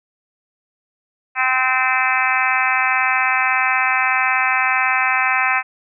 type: harmonic tone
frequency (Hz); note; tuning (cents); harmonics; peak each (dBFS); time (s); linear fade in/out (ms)
258.3; C4; -22; 3 / 4 / 5 / 6 / 7 / 8 / 9 / 10; -23 / -23 / -23 / -23 / -23 / -23 / -23 / -23; 1.35-5.63; 50
effects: none